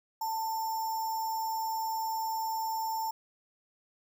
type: tone with sample-and-hold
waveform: sine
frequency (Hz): 890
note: A5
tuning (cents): +20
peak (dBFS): -30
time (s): 0.21-3.11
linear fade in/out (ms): 5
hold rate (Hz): 6300
effects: none